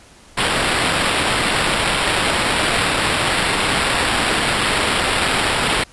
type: noise with sample-and-hold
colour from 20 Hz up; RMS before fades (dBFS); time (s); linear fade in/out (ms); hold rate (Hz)
white; -18; 0.37-5.84; 10; 6300
effects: pink hiss -46 dBFS RMS until 5.92 s + resampled to 24000 Hz